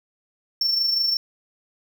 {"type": "tone with amplitude modulation", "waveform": "triangle", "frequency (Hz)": 5420, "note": "E8", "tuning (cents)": 47, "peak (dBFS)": -16, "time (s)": [0.61, 1.17], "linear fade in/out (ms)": 2, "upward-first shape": "sine", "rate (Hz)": 25.5, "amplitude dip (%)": 45, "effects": []}